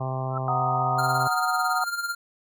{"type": "harmonic tone", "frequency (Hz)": 130.81, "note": "C3", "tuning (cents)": 0, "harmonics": [1, 2, 3, 4, 5, 6, 7, 8, 9], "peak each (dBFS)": [-28, -41, -39, -42, -34, -35, -41, -37, -43], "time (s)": [0, 1.28], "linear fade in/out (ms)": 10}
{"type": "tone with exponential growth", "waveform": "sine", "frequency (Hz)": 1318.5, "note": "E6", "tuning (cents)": 0, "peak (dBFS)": -25, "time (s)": [0.28, 0.38], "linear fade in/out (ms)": 5, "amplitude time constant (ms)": 21}
{"type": "chord", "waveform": "sine", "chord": "D# minor", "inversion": "first", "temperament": "equal", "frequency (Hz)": [740, 932.3, 1244.5], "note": ["F#5", "A#5", "D#6"], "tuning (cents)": [0, 0, 0], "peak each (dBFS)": [-26, -31, -26], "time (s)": [0.48, 1.84], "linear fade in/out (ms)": 2}
{"type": "tone with tremolo", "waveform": "square", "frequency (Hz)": 1396.9, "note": "F6", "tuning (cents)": 0, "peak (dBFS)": -25, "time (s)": [0.98, 2.15], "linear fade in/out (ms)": 10, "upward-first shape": "sine", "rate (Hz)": 18, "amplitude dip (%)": 65}
{"effects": []}